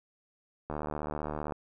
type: click train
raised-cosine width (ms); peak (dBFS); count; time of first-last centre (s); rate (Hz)
1; -21; 63; 0.7-1.522; 75.4
effects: none